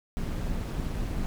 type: noise with amplitude modulation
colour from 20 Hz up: brown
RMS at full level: -28 dBFS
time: 0.17-1.26 s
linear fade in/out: 0 ms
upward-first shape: sine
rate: 204 Hz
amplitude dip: 60%
effects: none